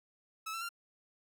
sawtooth tone with pitch steps, 1300 / 1341.2 / 1383.7 Hz, E6 / E6 / F6, -24 / +30 / -16 cents, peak -34 dBFS, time 0.46-0.691 s, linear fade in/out 10 ms, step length 77 ms, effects none

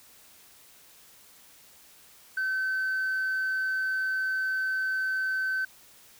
sine tone, 1533 Hz, G6, 39 cents flat, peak -24 dBFS, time 2.37-5.65 s, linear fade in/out 5 ms, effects tanh soft clip ceiling -24 dBFS + white hiss -55 dBFS RMS until 6.19 s

